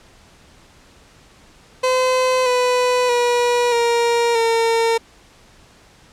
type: tone with pitch steps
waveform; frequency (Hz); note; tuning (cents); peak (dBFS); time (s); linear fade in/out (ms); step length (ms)
30% pulse; 512 / 497.7 / 483.8 / 470.3 / 457.2; C5 / B4 / B4 / A#4 / A#4; -38 / +13 / -36 / +15 / -34; -12; 1.83-4.98; 10; 630
effects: pink hiss -49 dBFS RMS until 6.12 s + low-pass 8000 Hz 12 dB/octave